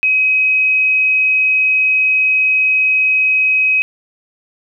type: tone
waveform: sine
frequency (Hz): 2535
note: D#7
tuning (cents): +32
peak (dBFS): -10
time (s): 0.03-3.82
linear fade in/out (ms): 0
effects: none